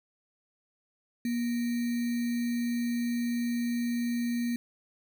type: tone with sample-and-hold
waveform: sine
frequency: 238.5 Hz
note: A#3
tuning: 40 cents sharp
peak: -27 dBFS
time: 1.25-4.56 s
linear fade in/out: 2 ms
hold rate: 2100 Hz
effects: none